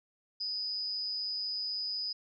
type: tone with amplitude modulation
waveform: sine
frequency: 4978 Hz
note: D#8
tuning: in tune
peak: -30 dBFS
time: 0.4-2.13 s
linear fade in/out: 10 ms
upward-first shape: sine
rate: 206 Hz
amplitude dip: 60%
effects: none